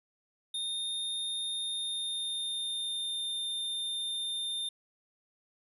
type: tone with pitch glide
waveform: square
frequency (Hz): 3656 to 3614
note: A#7 to A7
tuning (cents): -34 to +46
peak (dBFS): -33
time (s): 0.54-4.69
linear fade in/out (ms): 5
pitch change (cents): -20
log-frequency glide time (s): 1.58-3.41
effects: resampled to 32000 Hz + 12-bit